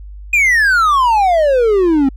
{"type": "exponential sweep", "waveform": "triangle", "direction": "down", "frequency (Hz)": [2489, 261.6], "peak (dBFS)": -7, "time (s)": [0.33, 2.09], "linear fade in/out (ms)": 5, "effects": ["added 50 Hz sine -29 dBFS peak until 2.16 s"]}